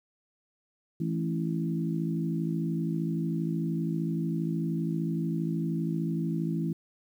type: harmonic tone with a mistuned harmonic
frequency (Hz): 55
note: A1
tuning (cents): 0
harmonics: 3 / 4 / 5 / 6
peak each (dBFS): -29 / -35 / -36 / -35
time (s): 1-6.73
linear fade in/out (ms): 5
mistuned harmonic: 4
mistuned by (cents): -16
effects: 10-bit